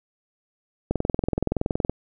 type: click train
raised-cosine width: 2 ms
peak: -9 dBFS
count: 22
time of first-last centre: 0.91-1.896 s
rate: 21.3 Hz
effects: none